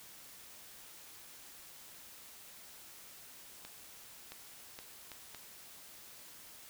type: accelerating click train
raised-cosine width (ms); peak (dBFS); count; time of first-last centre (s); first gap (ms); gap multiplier
0.2; -29; 5; 3.65-5.347; 670; 0.7
effects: white hiss -54 dBFS RMS until 6.69 s